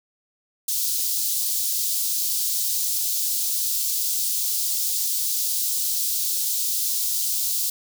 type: high-pass noise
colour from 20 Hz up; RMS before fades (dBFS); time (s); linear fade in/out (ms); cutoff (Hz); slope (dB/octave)
white; -24; 0.68-7.7; 5; 4100; 24
effects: none